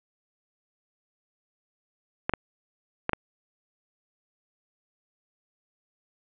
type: clicks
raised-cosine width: 0.5 ms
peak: -9 dBFS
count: 4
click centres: 2.295 / 2.337 / 3.094 / 3.133 s
effects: resampled to 8000 Hz + 8-bit